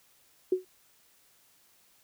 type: tone with exponential decay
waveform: sine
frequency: 370 Hz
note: F#4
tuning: in tune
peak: -19 dBFS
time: 0.52-0.65 s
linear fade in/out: 5 ms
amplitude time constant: 28 ms
effects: white hiss -64 dBFS RMS until 2.03 s